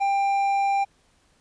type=tone with hard clipping; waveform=triangle; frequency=793 Hz; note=G5; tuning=20 cents sharp; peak=-21 dBFS; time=0-0.85 s; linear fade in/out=20 ms; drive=9 dB; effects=pink hiss -63 dBFS RMS until 1.4 s + resampled to 22050 Hz